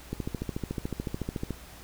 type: click train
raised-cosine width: 3 ms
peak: -18 dBFS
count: 20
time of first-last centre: 0.13-1.507 s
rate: 13.8 Hz
effects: added 60 Hz sine -49 dBFS peak until 1.83 s + pink hiss -49 dBFS RMS until 1.83 s